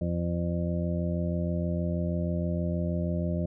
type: harmonic tone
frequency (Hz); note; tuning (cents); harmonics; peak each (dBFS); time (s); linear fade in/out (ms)
86.3; F2; -20; 1 / 2 / 3 / 4 / 6 / 7; -31 / -29 / -39 / -38 / -41 / -36; 0.01-3.46; 5
effects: none